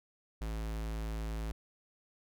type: tone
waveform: square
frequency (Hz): 54.5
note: A1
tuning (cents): -16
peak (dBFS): -36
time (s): 0.41-1.52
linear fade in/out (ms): 5
effects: none